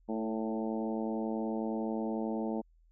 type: harmonic tone with a mistuned harmonic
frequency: 111 Hz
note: A2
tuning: 16 cents sharp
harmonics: 2 / 3 / 4 / 5 / 6 / 7 / 8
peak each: -34 / -38 / -40 / -42 / -44 / -45 / -46 dBFS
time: 0.08-2.62 s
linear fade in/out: 20 ms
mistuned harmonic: 3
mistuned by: -17 cents
effects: added 41 Hz sine -61 dBFS peak until 2.91 s